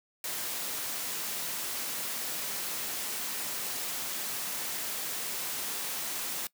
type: noise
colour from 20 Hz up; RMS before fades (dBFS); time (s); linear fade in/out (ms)
white; -35; 0.24-6.47; 2
effects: noise-tail reverb RT60 0.1 s tail -21 dB re dry + high-pass 150 Hz 12 dB/octave